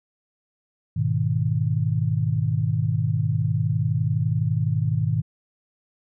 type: chord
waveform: sine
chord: G# minor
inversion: none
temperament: equal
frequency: 103.83 / 123.47 / 155.56 Hz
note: G#2 / B2 / D#3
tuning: 0 / 0 / 0 cents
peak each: -24 dBFS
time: 0.96-5.22 s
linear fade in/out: 10 ms
effects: none